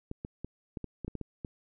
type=clicks; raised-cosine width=3 ms; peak=-24 dBFS; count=10; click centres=0.114 / 0.249 / 0.446 / 0.772 / 0.843 / 1.047 / 1.08 / 1.153 / 1.213 / 1.448 s; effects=none